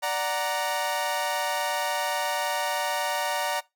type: chord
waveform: sawtooth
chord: D augmented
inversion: none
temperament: equal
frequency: 587.3 / 740 / 932.3 Hz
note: D5 / F#5 / A#5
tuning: 0 / 0 / 0 cents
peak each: -27 / -27 / -25 dBFS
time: 0.02-3.61 s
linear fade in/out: 20 ms
effects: noise-tail reverb RT60 0.2 s tail -21 dB re dry